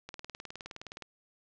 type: click train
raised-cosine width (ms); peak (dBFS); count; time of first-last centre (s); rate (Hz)
0.2; -25; 19; 0.09-1.023; 19.3
effects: low-pass 7000 Hz 12 dB/octave